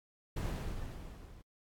brown noise with level ramp, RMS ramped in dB -33 to -54 dBFS, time 0.36-1.42 s, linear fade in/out 10 ms, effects AAC 64 kbps

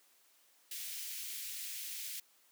white high-pass noise, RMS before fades -43 dBFS, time 0.71-2.2 s, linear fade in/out 5 ms, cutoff 2100 Hz, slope 24 dB/octave, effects white hiss -68 dBFS RMS until 2.51 s + high-pass 300 Hz 12 dB/octave

